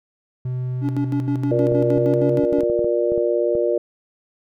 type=tone with pitch glide; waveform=triangle; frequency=126.5 to 134.02 Hz; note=B2 to C3; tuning=+42 to +42 cents; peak=-20 dBFS; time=0.45-2.4 s; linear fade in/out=5 ms; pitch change=+100 cents; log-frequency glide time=1.87-2.27 s
type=tone with tremolo; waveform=triangle; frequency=285.9 Hz; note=D4; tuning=46 cents flat; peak=-17 dBFS; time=0.81-2.66 s; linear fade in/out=50 ms; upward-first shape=square; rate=6.4 Hz; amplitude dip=75%
type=harmonic tone; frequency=118.3 Hz; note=A#2; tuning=26 cents sharp; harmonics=3 / 4 / 5; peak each=-21 / -21 / -21 dBFS; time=1.51-3.78 s; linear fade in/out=5 ms
type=clicks; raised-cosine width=2 ms; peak=-17 dBFS; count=12; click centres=1.72 / 1.973 / 2.436 / 2.526 / 2.586 / 2.634 / 2.699 / 2.792 / 2.845 / 3.12 / 3.178 / 3.552 s
effects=none